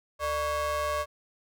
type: ring-modulated tone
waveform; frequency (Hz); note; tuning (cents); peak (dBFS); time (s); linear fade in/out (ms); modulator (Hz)
square; 261.6; C4; 0; -25; 0.19-1.06; 50; 858
effects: none